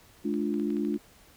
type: chord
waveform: sine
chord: D minor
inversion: second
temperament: equal with one note detuned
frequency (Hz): 214.7 / 293.7 / 349.2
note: A3 / D4 / F4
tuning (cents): -42 / 0 / 0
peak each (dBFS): -30 / -30 / -32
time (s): 0.24-0.98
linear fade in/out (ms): 20
type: clicks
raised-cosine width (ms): 0.3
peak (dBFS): -33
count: 7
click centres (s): 0.34 / 0.541 / 0.598 / 0.704 / 0.768 / 0.85 / 0.942
effects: pink hiss -57 dBFS RMS until 1.36 s